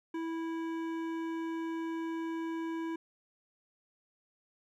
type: tone with hard clipping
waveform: sine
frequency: 328.1 Hz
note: E4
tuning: 8 cents flat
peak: -36 dBFS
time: 0.14-2.96 s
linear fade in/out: 5 ms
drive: 13 dB
effects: none